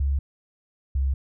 sine tone pair in turn, 69.3 / 67.4 Hz, C#2 / C#2, 0 / -48 cents, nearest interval unison, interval 48 cents, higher first, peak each -20 / -20 dBFS, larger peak neither, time 0-0.19 / 0.95-1.14 s, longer neither, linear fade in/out 5 ms, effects none

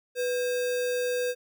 sine tone with sample-and-hold, 493.9 Hz, B4, in tune, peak -25 dBFS, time 0.15-1.35 s, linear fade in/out 50 ms, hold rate 2100 Hz, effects none

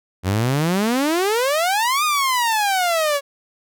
sawtooth exponential two-way sweep, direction up then down, 88.1 to 1244.5 to 553 Hz, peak -13 dBFS, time 0.23-3.21 s, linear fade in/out 50 ms, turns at 2.04 s, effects none

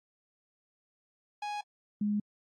45% pulse / sine tone pair in turn, 830.6 / 207.7 Hz, G#5 / G#3, 0 / 0 cents, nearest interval 2 octaves, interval 2400 cents, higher first, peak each -34 / -27 dBFS, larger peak second, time 1.42-1.61 / 2.01-2.2 s, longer neither, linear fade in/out 5 ms, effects low-pass 5000 Hz 12 dB/octave + AAC 32 kbps

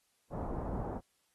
pink low-pass noise, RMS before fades -38 dBFS, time 0.3-1.01 s, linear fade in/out 50 ms, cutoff 960 Hz, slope 24 dB/octave, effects white hiss -75 dBFS RMS until 1.34 s + AAC 32 kbps

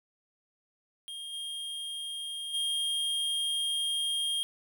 square tone with level steps, 3226 Hz, G7, 49 cents sharp, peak -39 / -36 / -29 dBFS, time 1.08-4.43 s, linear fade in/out 0 ms, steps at 1.32 / 2.53 s, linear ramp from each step 20 ms, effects none

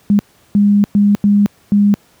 sine tone bursts at uneven times, 203.9 Hz, G#3, 32 cents flat, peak -7 dBFS, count 5, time 0.1-0.19 / 0.55-0.84 / 0.95-1.15 / 1.24-1.46 / 1.72-1.94 s, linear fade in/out 0 ms, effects pink hiss -51 dBFS RMS until 2.2 s + high-pass 80 Hz 12 dB/octave

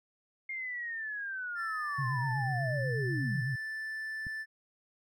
sine linear sweep, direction down, 2135 to 135.5 Hz, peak -35 dBFS, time 0.49-3.42 s, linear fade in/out 5 ms
triangle tone, 1760 Hz, A6, in tune, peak -34 dBFS, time 1.55-4.46 s, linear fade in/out 50 ms
sine tone with vibrato, 130 Hz, C3, 11 cents flat, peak -31 dBFS, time 1.98-3.56 s, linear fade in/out 10 ms, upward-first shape sine, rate 8.1 Hz, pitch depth 130 cents each way
click, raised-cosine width 5 ms, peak -31 dBFS, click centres 4.268 s
effects none

